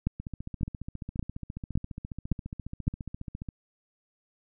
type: two click trains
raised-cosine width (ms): 5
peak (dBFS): -24 / -13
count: 49 / 6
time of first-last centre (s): 0.2-3.488 / 0.07-2.879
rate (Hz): 14.6 / 1.78
effects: none